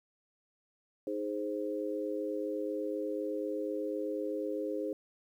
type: chord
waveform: sine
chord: Ab major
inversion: second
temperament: equal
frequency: 311.1 / 415.3 / 523.3 Hz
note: Eb4 / Ab4 / C5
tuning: 0 / 0 / 0 cents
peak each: -37 / -37 / -37 dBFS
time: 1.07-4.93 s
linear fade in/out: 2 ms
effects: 11-bit